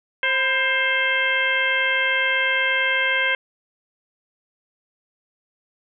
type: harmonic tone with a mistuned harmonic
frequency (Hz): 529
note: C5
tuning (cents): +19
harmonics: 1 / 2 / 3 / 4 / 5 / 6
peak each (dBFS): -29 / -30 / -22 / -22 / -27 / -28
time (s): 0.23-3.35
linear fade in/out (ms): 2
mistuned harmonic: 2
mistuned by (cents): -78
effects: none